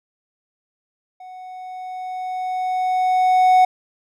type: tone with level ramp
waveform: triangle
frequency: 740 Hz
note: F#5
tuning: in tune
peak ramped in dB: -34 to -7 dBFS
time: 1.2-3.65 s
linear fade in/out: 5 ms
effects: none